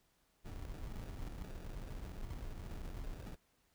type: noise with sample-and-hold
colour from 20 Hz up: brown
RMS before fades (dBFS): -45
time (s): 0.44-3.36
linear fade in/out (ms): 20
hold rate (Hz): 1050
effects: pink hiss -75 dBFS RMS until 3.74 s